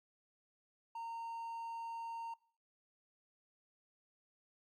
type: tone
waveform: triangle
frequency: 920 Hz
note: A#5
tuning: 23 cents flat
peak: -40 dBFS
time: 0.95-2.34 s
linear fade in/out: 5 ms
effects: noise-tail reverb RT60 0.5 s tail -23 dB re dry + Opus 48 kbps